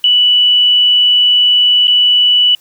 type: tone with dropouts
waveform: sine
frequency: 2960 Hz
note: F#7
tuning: in tune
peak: -6 dBFS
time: 0.04-2.55 s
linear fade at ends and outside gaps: 2 ms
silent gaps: 1.872-1.879 s
effects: white hiss -49 dBFS RMS until 2.6 s